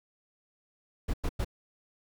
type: noise bursts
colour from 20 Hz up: brown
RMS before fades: -29 dBFS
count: 3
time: 1.08-1.447 s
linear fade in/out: 10 ms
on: 57 ms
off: 98 ms
effects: none